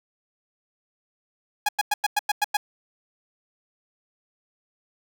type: tone bursts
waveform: sawtooth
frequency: 830 Hz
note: G#5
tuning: 1 cent flat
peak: -15 dBFS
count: 8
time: 1.66-2.57 s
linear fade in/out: 5 ms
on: 28 ms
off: 98 ms
effects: none